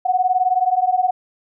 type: beating tone pair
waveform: sine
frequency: 727 / 746 Hz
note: F#5 / F#5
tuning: -31 / +14 cents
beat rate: 19 Hz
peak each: -18 / -17 dBFS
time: 0.05-1.11 s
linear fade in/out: 10 ms
effects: none